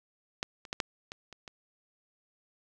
clicks, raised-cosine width 0.2 ms, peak -14 / -29 / -16 / -11 / -23 / -29 / -26 dBFS, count 7, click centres 0.429 / 0.652 / 0.729 / 0.802 / 1.119 / 1.327 / 1.478 s, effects none

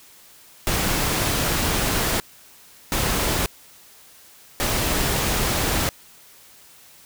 pink noise bursts at uneven times, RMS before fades -22 dBFS, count 3, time 0.67-2.2 / 2.92-3.46 / 4.6-5.89 s, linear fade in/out 0 ms, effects white hiss -49 dBFS RMS until 7.05 s

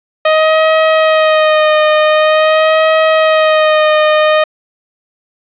sawtooth tone with vibrato, 624 Hz, D#5, 5 cents sharp, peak -3 dBFS, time 0.25-4.44 s, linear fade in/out 5 ms, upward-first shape sine, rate 0.46 Hz, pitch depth 29 cents each way, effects resampled to 8000 Hz + 7-bit

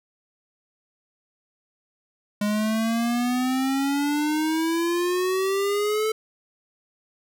square exponential sweep, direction up, 205.9 to 440 Hz, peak -22 dBFS, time 2.41-6.12 s, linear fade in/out 5 ms, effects none

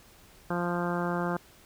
harmonic tone, 174.61 Hz, F3, in tune, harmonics 1 / 2 / 3 / 4 / 5 / 6 / 7 / 8 / 9, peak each -31 / -34 / -36 / -37 / -38 / -39 / -39 / -40 / -41 dBFS, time 0.5-1.37 s, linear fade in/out 5 ms, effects pink hiss -56 dBFS RMS until 1.65 s

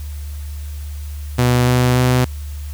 sawtooth tone with pitch steps, 123.47 / 124.76 / 126.06 Hz, B2 / B2 / B2, 0 / +18 / +36 cents, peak -8 dBFS, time 1.38-2.25 s, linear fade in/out 10 ms, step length 290 ms, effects added 73 Hz sine -25 dBFS peak until 2.73 s + white hiss -43 dBFS RMS until 2.73 s

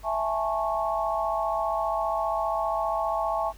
sine chord, A major seventh, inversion second, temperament just, 660 / 825 / 880 / 1100 Hz, E5 / G#5 / A5 / C#6, +2 / -12 / 0 / -14 cents, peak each -28 / -31 / -31 / -30 dBFS, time 0.03-3.53 s, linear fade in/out 50 ms, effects added 50 Hz sine -46 dBFS peak until 3.57 s + pink hiss -54 dBFS RMS until 3.57 s

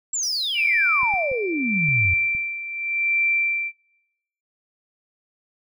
sine exponential sweep, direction down, 7700 to 82 Hz, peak -22 dBFS, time 0.13-2.14 s, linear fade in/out 5 ms
40% pulse tone with exponential decay, 4978 Hz, D#8, in tune, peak -28 dBFS, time 0.23-1.52 s, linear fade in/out 0 ms, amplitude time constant 280 ms
sine tone with tremolo, 2349 Hz, D7, in tune, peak -18 dBFS, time 0.54-3.72 s, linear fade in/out 50 ms, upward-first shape sine, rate 0.83 Hz, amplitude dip 75%
clicks, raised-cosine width 5 ms, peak -28 dBFS, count 6, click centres 1.032 / 1.139 / 1.316 / 1.888 / 2.052 / 2.35 s
effects noise-tail reverb RT60 0.8 s tail -20 dB re dry

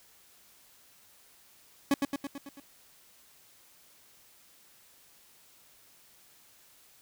40% pulse tone with echo, 279.8 Hz, C#4, 16 cents sharp, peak -21 dBFS, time 1.91-1.94 s, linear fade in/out 2 ms, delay 110 ms, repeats 6, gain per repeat -4 dB, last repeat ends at 2.6 s, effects white hiss -60 dBFS RMS until 7.01 s

